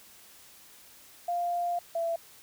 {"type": "tone pair in turn", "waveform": "sine", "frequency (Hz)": [698.5, 670], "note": ["F5", "E5"], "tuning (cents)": [0, 28], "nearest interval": "minor second", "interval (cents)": 72, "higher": "first", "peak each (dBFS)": -27, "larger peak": "neither", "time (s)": [[1.28, 1.79], [1.95, 2.16]], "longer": "first", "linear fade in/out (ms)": 5, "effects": ["white hiss -54 dBFS RMS until 2.42 s"]}